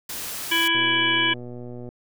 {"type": "noise", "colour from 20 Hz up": "white", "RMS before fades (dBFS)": -32, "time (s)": [0.09, 0.68], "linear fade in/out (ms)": 5}
{"type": "harmonic tone", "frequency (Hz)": 331.8, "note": "E4", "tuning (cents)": 11, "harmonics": [1, 3, 5, 7, 9, 10], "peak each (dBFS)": [-29, -28, -24, -24, -23, -28], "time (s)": [0.51, 1.34], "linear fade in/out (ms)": 10}
{"type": "click train", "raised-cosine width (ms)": 2, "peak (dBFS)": -25, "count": 140, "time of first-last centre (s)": [0.75, 1.889], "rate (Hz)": 122}
{"effects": []}